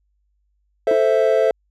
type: chord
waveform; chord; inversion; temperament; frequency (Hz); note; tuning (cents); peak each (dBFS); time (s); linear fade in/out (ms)
triangle; A minor; none; equal; 440 / 523.3 / 659.3; A4 / C5 / E5; 0 / 0 / 0; -16; 0.87-1.51; 2
type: tone with exponential decay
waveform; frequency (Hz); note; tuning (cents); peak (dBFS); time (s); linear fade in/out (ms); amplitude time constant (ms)
triangle; 328.8; E4; -4; -18; 0.91-1.01; 2; 20
effects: added 50 Hz sine -63 dBFS peak until 1.7 s